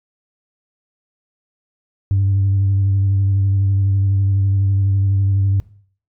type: tone with vibrato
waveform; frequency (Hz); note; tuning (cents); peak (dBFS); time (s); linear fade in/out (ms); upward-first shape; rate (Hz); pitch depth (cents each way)
sine; 98; G2; 0; -11; 2.11-5.6; 0; sine; 12; 25
effects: noise-tail reverb RT60 0.5 s tail -19 dB re dry + tanh soft clip ceiling -10 dBFS